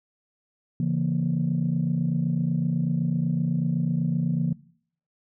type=chord; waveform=sine; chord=A# diminished; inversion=first; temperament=just; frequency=139.85 / 167.82 / 233.1 Hz; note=C#3 / E3 / A#3; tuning=+16 / +31 / 0 cents; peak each=-26 / -24 / -28 dBFS; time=0.8-4.53 s; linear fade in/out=2 ms; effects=noise-tail reverb RT60 0.6 s tail -21 dB re dry + tanh soft clip ceiling -15 dBFS